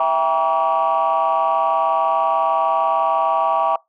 sine chord, E diminished seventh, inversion none, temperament just, 659.3 / 791.1 / 949.3 / 1139.2 Hz, E5 / G5 / Bb5 / Db6, 0 / +16 / +31 / +47 cents, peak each -19 dBFS, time 0-3.76 s, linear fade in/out 2 ms, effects noise-tail reverb RT60 0.2 s tail -24 dB re dry + tanh soft clip ceiling -9 dBFS

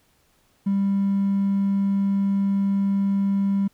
triangle tone with hard clipping, 197.4 Hz, G3, 12 cents sharp, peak -19 dBFS, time 0.66-3.68 s, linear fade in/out 10 ms, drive 4 dB, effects pink hiss -63 dBFS RMS until 3.73 s

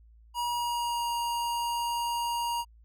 square tone with pitch glide, 959 to 944.7 Hz, A#5 to A#5, +49 to +23 cents, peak -29 dBFS, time 0.34-2.65 s, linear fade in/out 50 ms, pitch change -26 cents, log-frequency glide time 0.44-1.1 s, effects added 56 Hz sine -53 dBFS peak until 2.84 s

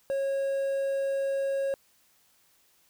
triangle tone with quantisation, 547 Hz, C#5, 23 cents flat, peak -24 dBFS, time 0.1-1.74 s, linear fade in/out 0 ms, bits 9, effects white hiss -65 dBFS RMS until 2.89 s

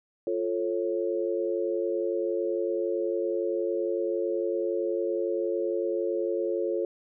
sine chord, F augmented, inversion none, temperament equal with one note detuned, 349.2 / 440 / 547 Hz, F4 / A4 / C#5, 0 / 0 / -23 cents, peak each -29 / -30 / -31 dBFS, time 0.27-6.85 s, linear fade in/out 2 ms, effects none

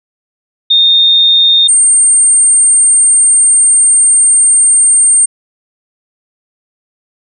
sine tone pair in turn, 3662 / 8710 Hz, A#7 / C#9, -32 / -31 cents, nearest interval octave + minor third, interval 1501 cents, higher second, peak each -4 dBFS, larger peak neither, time 0.7-1.68 / 1.68-5.26 s, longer second, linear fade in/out 10 ms, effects none

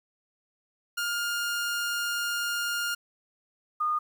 sawtooth / sine tone pair in turn, 1412 / 1224.2 Hz, F6 / D#6, +19 / -28 cents, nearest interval major second, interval 247 cents, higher first, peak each -24 dBFS, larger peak neither, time 0.97-2.95 / 3.8-3.99 s, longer first, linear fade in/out 10 ms, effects 10-bit

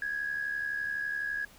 sine tone with amplitude modulation, 1661.2 Hz, G#6, in tune, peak -27 dBFS, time 0.02-1.45 s, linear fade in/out 2 ms, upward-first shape sine, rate 71.9 Hz, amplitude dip 65%, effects tanh soft clip ceiling -24 dBFS + pink hiss -56 dBFS RMS until 1.58 s

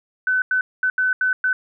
sine tone bursts at uneven times, 1511 Hz, F#6, 36 cents sharp, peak -16 dBFS, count 6, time 0.27-0.42 / 0.51-0.61 / 0.83-0.9 / 0.98-1.13 / 1.21-1.33 / 1.44-1.53 s, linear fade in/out 2 ms, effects none

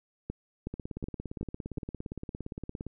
two click trains, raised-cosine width 3 ms, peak -24 / -21 dBFS, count 38 / 5, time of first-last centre 0.74-2.866 / 0.3-1.781 s, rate 17.4 / 2.7 Hz, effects none

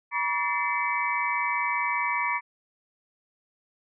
sine tone cluster, 965 / 1140 / 1775 / 2065 / 2280 Hz, B5 / C#6 / A6 / C7 / C#7, -40 / +48 / +15 / -23 / +48 cents, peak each -29 / -31 / -34 / -31 / -30 dBFS, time 0.11-2.41 s, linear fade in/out 50 ms, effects none

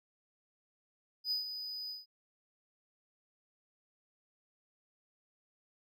triangle tone with ADSR envelope, 4978 Hz, D#8, in tune, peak -29 dBFS, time 1.24-2.06 s, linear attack 71 ms, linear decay 130 ms, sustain -9 dB, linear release 160 ms, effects none

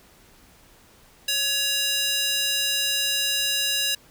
square tone with high-pass filter, 560 Hz, C#5, 18 cents sharp, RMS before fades -24 dBFS, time 1.28-3.95 s, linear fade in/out 5 ms, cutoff 3200 Hz, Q 1.4, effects pink hiss -54 dBFS RMS until 4.1 s

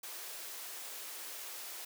white high-pass noise, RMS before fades -45 dBFS, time 0.03-1.85 s, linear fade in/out 5 ms, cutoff 340 Hz, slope 24 dB/octave, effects none

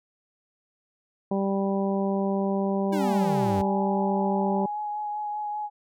harmonic tone, 196 Hz, G3, in tune, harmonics 1 / 2 / 3 / 4 / 5, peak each -25 / -29 / -31 / -34 / -37 dBFS, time 1.31-4.66 s, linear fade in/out 5 ms
square exponential sweep, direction down, 329.6 to 87.31 Hz, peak -29 dBFS, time 2.92-3.62 s, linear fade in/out 10 ms
sine tone with vibrato, 838 Hz, G#5, 15 cents sharp, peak -28 dBFS, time 2.99-5.7 s, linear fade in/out 50 ms, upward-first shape sine, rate 5.1 Hz, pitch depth 14 cents each way
effects none

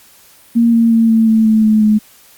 sine tone with pitch steps, 233.1 / 230.2 / 227.3 / 224.4 / 221.5 / 218.7 / 216 / 213.3 Hz, A#3 / A#3 / A#3 / A3 / A3 / A3 / A3 / G#3, 0 / -22 / -43 / +34 / +12 / -10 / -32 / +46 cents, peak -7 dBFS, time 0.55-1.99 s, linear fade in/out 20 ms, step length 180 ms, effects white hiss -45 dBFS RMS until 2.37 s + Opus 48 kbps

